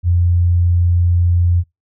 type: tone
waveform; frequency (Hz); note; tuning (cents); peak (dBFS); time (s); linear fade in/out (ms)
sine; 87.31; F2; 0; -10; 0.03-1.64; 50
effects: noise-tail reverb RT60 0.2 s tail -25 dB re dry